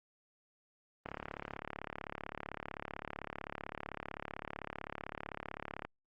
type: click train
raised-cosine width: 0.5 ms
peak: -25 dBFS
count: 172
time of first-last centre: 1.06-5.85 s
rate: 35.7 Hz
effects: Opus 24 kbps